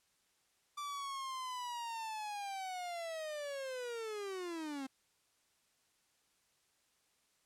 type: linear sweep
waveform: 45% pulse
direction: down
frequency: 1174.7 to 261 Hz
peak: -40 dBFS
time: 0.77-4.87 s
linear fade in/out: 10 ms
effects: white hiss -75 dBFS RMS until 7.45 s + low-pass 10000 Hz 12 dB/octave